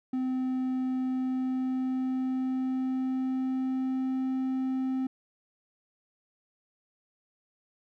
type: tone with pitch glide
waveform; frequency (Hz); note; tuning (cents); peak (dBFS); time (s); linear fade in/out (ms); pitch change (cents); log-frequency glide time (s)
triangle; 257.7 to 261.3; C4 to C4; -26 to -2; -25; 0.13-5.07; 5; +24; 1.02-4.28
effects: none